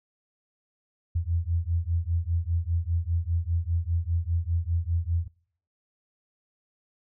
sine beating tone pair, 82.41 / 87.41 Hz, E2 / F2, 0 / +2 cents, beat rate 5 Hz, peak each -27 dBFS, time 1.15-5.28 s, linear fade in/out 10 ms, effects noise-tail reverb RT60 0.6 s tail -24 dB re dry

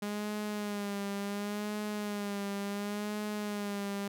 sawtooth tone with vibrato, 205.1 Hz, G#3, 21 cents flat, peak -30 dBFS, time 0.02-4.08 s, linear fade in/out 5 ms, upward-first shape sine, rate 0.7 Hz, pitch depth 44 cents each way, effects none

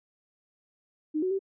sine tone with pitch steps, 307.6 / 371.3 / 387.9 Hz, D#4 / F#4 / G4, -20 / +6 / -18 cents, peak -25 dBFS, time 1.14-1.392 s, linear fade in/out 20 ms, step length 84 ms, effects none

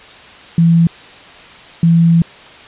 sine tone pair in turn, 167.3 / 167.3 Hz, E3 / E3, +26 / +26 cents, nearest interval unison, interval 0 cents, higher neither, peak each -6 dBFS, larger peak neither, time 0.58-0.87 / 1.83-2.22 s, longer second, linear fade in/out 2 ms, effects white hiss -37 dBFS RMS until 2.67 s + resampled to 8000 Hz

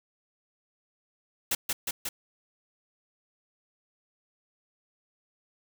white noise with echo, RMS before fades -27 dBFS, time 1.51-1.55 s, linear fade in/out 5 ms, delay 180 ms, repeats 3, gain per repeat -2 dB, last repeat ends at 2.09 s, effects none

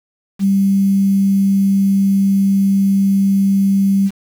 sine tone with quantisation, 196 Hz, G3, in tune, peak -10 dBFS, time 0.39-4.11 s, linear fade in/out 50 ms, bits 6, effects none

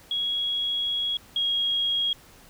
sine tone pair in turn, 3322 / 3284 Hz, G#7 / G#7, 0 / -20 cents, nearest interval unison, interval 20 cents, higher first, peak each -24 / -22 dBFS, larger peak second, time 0.11-1.17 / 1.36-2.13 s, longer first, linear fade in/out 2 ms, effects pink hiss -52 dBFS RMS until 2.49 s

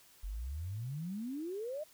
sine exponential sweep, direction up, 43.91 to 634 Hz, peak -37 dBFS, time 0.23-1.84 s, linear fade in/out 10 ms, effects white hiss -62 dBFS RMS until 1.93 s

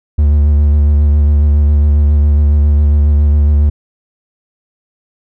triangle tone with vibrato, 73.42 Hz, D2, in tune, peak -4 dBFS, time 0.18-3.7 s, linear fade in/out 10 ms, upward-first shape sine, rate 7.3 Hz, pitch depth 29 cents each way, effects none

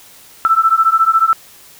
sine beating tone pair, 1318.5 / 1332.5 Hz, E6 / E6, 0 / +18 cents, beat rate 14 Hz, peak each -12 dBFS, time 0.45-1.33 s, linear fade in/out 0 ms, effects white hiss -42 dBFS RMS until 1.79 s

